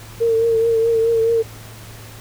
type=tone with vibrato; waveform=sine; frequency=455.7 Hz; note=A#4; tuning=39 cents flat; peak=-13 dBFS; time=0.2-1.43 s; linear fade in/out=20 ms; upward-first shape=triangle; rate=4.7 Hz; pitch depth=39 cents each way; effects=added 110 Hz sine -38 dBFS peak until 2.2 s + pink hiss -40 dBFS RMS until 2.2 s